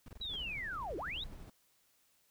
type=noise bursts; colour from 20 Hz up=brown; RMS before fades=-49 dBFS; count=7; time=0.06-0.36 s; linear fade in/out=2 ms; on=24 ms; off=22 ms
type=linear two-way sweep; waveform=sine; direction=down then up; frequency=3951 to 296 to 3951 Hz; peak=-38 dBFS; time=0.21-1.24 s; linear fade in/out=5 ms; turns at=0.97 s
type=noise with tremolo; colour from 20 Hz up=brown; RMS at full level=-47 dBFS; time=0.31-1.5 s; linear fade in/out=5 ms; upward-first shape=triangle; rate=12 Hz; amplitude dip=40%
effects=white hiss -72 dBFS RMS until 2.3 s